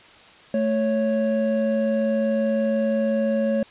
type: tone pair together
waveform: triangle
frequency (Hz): 220 / 554.4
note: A3 / C#5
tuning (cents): 0 / 0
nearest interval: octave + major third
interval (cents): 1600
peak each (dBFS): -20 / -20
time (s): 0.54-3.63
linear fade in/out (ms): 2
effects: white hiss -48 dBFS RMS until 3.7 s + resampled to 8000 Hz